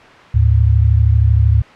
sine tone pair together, 74.9 / 107.75 Hz, D2 / A2, +35 / -36 cents, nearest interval tritone, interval 629 cents, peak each -11 dBFS, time 0.34-1.62 s, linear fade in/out 10 ms, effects white hiss -39 dBFS RMS until 1.75 s + low-pass 2000 Hz 12 dB/octave

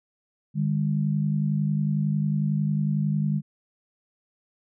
sine tone pair together, 151.37 / 202.4 Hz, D#3 / G#3, -47 / -44 cents, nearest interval perfect fourth, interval 503 cents, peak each -23 / -26 dBFS, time 0.54-3.42 s, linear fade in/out 50 ms, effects none

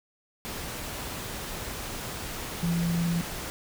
sine tone in noise, 170.1 Hz, F3, 45 cents flat, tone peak -24 dBFS, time 2.63-3.21 s, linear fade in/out 0 ms, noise pink, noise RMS -36 dBFS, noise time 0.45-3.5 s, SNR +9 dB, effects none

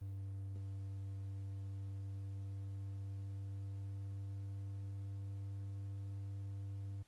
triangle tone with pitch glide, 97.6 to 98.79 Hz, G2 to G2, -7 to +14 cents, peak -40 dBFS, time 0.01-7.03 s, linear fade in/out 10 ms, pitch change +21 cents, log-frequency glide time 0.45-5.34 s, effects pink hiss -73 dBFS RMS until 7.07 s + Opus 32 kbps

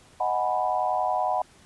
sine chord, G# minor seventh, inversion second, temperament equal, 622.3 / 740 / 830.6 / 987.8 Hz, D#5 / F#5 / G#5 / B5, 0 / 0 / 0 / 0 cents, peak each -30 / -25 / -31 / -29 dBFS, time 0.2-1.42 s, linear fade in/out 5 ms, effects pink hiss -55 dBFS RMS until 1.65 s + resampled to 24000 Hz

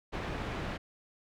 pink low-pass noise, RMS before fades -37 dBFS, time 0.12-0.78 s, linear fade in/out 20 ms, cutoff 2500 Hz, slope 12 dB/octave, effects none

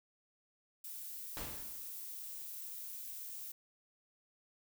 violet noise, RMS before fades -46 dBFS, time 0.84-3.52 s, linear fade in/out 5 ms
pink noise with exponential decay, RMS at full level -42 dBFS, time 1.37-2.06 s, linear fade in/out 0 ms, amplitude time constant 150 ms
effects none

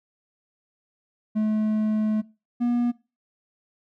triangle tone pair in turn, 215.2 / 240.7 Hz, A3 / B3, -38 / -44 cents, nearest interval major second, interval 194 cents, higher second, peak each -18 dBFS, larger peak neither, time 1.35-2.22 / 2.6-2.92 s, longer first, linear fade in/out 20 ms, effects noise-tail reverb RT60 0.3 s tail -21 dB re dry

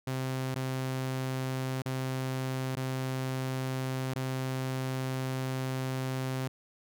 sawtooth tone with dropouts, 130.81 Hz, C3, in tune, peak -27 dBFS, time 0.07-6.48 s, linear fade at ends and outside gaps 5 ms, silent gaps 0.545-0.557 / 1.821-1.857 / 2.755-2.768 / 4.138-4.158 s, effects none

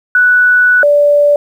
sine tone pair in turn, 1480 / 582.1 Hz, F#6 / D5, 0 / -15 cents, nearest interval octave + major third, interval 1615 cents, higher first, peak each -5 dBFS, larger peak neither, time 0.15-0.83 / 0.83-1.36 s, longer first, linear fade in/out 2 ms, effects 7-bit

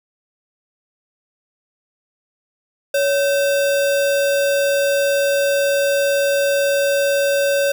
sine tone with sample-and-hold, 561 Hz, C#5, 21 cents sharp, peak -14 dBFS, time 2.94-7.72 s, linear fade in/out 5 ms, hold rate 2100 Hz, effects none

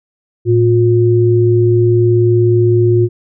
sine tone pair together, 112.4 / 356.4 Hz, A2 / F4, +37 / +35 cents, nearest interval octave + minor sixth, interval 1998 cents, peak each -10 dBFS, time 0.45-3.09 s, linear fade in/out 50 ms, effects none

